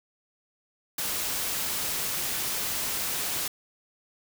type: noise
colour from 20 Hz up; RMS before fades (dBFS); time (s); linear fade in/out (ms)
white; -30; 0.98-3.48; 5
effects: none